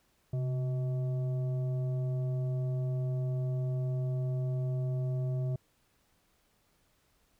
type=tone with frequency modulation; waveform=sine; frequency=131.6 Hz; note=C3; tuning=10 cents sharp; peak=-29 dBFS; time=0.33-5.56 s; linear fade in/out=5 ms; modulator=504 Hz; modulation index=0.34; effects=pink hiss -71 dBFS RMS until 7.39 s